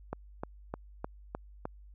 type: click train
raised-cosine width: 1 ms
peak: -21 dBFS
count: 6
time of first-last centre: 0.13-1.654 s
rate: 3.28 Hz
effects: added 50 Hz sine -50 dBFS peak until 1.94 s